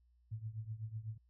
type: tone with tremolo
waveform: sine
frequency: 110 Hz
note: A2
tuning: in tune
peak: -37 dBFS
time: 0.31-1.18 s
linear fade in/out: 10 ms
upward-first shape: triangle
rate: 8 Hz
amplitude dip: 90%
effects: added 60 Hz sine -67 dBFS peak until 1.29 s